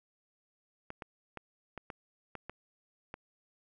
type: clicks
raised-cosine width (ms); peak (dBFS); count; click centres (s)
0.5; -26; 8; 0.904 / 1.022 / 1.373 / 1.777 / 1.902 / 2.353 / 2.496 / 3.141
effects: none